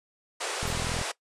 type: band-pass noise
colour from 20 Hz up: pink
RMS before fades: -33 dBFS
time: 0.4-1.12 s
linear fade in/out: 10 ms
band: 380 to 9900 Hz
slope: 48 dB/octave
type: click train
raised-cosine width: 5 ms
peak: -22 dBFS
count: 17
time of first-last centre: 0.63-1.014 s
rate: 41.7 Hz
type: noise with exponential decay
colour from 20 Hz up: violet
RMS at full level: -37 dBFS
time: 0.67-0.84 s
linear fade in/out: 1 ms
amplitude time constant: 36 ms
effects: noise-tail reverb RT60 0.1 s tail -19 dB re dry + resampled to 32000 Hz